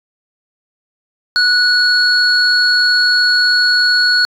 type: tone pair together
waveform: sine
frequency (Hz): 1472 / 4353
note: F#6 / C#8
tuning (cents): -9 / -32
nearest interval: octave + perfect fifth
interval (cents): 1877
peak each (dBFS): -11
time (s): 1.36-4.25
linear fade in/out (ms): 0
effects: tanh soft clip ceiling -3 dBFS